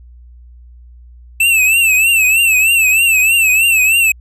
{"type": "tone with vibrato", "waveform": "square", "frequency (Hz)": 2637, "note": "E7", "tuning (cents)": 0, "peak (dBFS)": -9, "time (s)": [1.4, 4.12], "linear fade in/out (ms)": 5, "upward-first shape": "triangle", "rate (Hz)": 3.2, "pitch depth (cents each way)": 110, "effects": ["added 60 Hz sine -36 dBFS peak until 4.2 s"]}